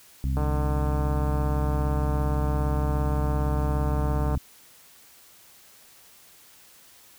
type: harmonic tone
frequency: 66.3 Hz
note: C2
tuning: 23 cents sharp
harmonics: 1 / 2 / 3 / 4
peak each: -24 / -29 / -37 / -38 dBFS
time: 0.24-4.38 s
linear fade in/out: 0 ms
type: click train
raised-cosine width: 1 ms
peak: -18 dBFS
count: 598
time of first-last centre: 0.37-4.35 s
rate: 150 Hz
effects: white hiss -53 dBFS RMS until 7.18 s